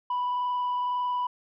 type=tone with frequency modulation; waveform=sine; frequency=987.8 Hz; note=B5; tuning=in tune; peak=-23 dBFS; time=0.1-1.27 s; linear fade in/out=5 ms; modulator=21.9 Hz; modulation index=0.35; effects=tanh soft clip ceiling -24 dBFS